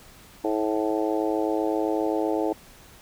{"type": "harmonic tone with a mistuned harmonic", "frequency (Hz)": 107.7, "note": "A2", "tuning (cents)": -37, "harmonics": [3, 4, 5, 6, 7, 8], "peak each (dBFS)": [-26, -28, -30, -32, -33, -34], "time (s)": [0.44, 2.53], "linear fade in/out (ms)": 5, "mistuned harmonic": 8, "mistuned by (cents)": 18, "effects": ["pink hiss -50 dBFS RMS until 3.01 s"]}